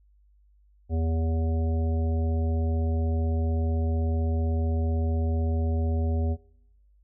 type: harmonic tone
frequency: 81.1 Hz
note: E2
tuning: 28 cents flat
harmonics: 1 / 3 / 5 / 7 / 9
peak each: -23 / -33 / -37 / -40 / -42 dBFS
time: 0.89-6.37 s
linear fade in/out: 50 ms
effects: noise-tail reverb RT60 1.0 s tail -26 dB re dry + added 50 Hz sine -57 dBFS peak until 7.03 s